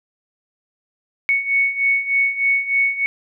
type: beating tone pair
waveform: sine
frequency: 2217 / 2220.3 Hz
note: C#7 / C#7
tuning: 0 / +2 cents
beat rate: 3.3 Hz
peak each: -21 / -17 dBFS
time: 1.29-3.06 s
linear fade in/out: 0 ms
effects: none